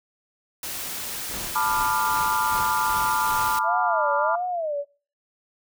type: noise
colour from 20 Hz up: white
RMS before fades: -32 dBFS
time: 0.63-3.59 s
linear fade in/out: 2 ms
type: noise with tremolo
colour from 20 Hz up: pink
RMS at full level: -36 dBFS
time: 1.29-3.58 s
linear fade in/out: 5 ms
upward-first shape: sine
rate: 2.5 Hz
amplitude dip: 80%
type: chord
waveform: sine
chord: B half-diminished seventh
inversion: third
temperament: equal with one note detuned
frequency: 880 / 987.8 / 1189 / 1396.9 Hz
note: A5 / B5 / D6 / F6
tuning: 0 / 0 / +21 / 0 cents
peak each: -26 / -26 / -25 / -28 dBFS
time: 1.55-4.36 s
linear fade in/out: 10 ms
type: tone with vibrato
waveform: sine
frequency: 645 Hz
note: E5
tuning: 38 cents flat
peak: -24 dBFS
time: 3.63-4.85 s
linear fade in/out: 50 ms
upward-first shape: sine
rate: 1.5 Hz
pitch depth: 210 cents each way
effects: noise-tail reverb RT60 0.4 s tail -22 dB re dry